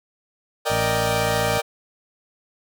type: chord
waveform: sawtooth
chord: Eb major seventh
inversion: second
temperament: equal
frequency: 466.2 / 587.3 / 622.3 / 784 Hz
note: Bb4 / D5 / Eb5 / G5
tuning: 0 / 0 / 0 / 0 cents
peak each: -22 dBFS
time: 0.65-1.62 s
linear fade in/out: 20 ms
type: harmonic tone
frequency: 56.1 Hz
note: A1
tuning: 34 cents sharp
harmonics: 1 / 2 / 3 / 4 / 5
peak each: -36 / -28 / -32 / -35 / -40 dBFS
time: 0.7-1.59 s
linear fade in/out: 5 ms
effects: none